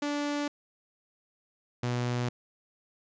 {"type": "tone pair in turn", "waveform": "sawtooth", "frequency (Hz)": [290.8, 122.27], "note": ["D4", "B2"], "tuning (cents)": [-17, -17], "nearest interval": "octave + minor third", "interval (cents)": 1500, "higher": "first", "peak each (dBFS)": [-25, -24], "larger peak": "second", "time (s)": [[0.02, 0.48], [1.83, 2.29]], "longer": "neither", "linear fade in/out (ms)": 5, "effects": ["resampled to 16000 Hz"]}